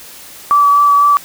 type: tone with vibrato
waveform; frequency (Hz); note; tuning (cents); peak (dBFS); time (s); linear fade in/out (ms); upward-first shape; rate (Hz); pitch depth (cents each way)
sine; 1151; D6; -35; -6; 0.51-1.17; 0; sine; 4; 14
effects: white hiss -35 dBFS RMS until 1.24 s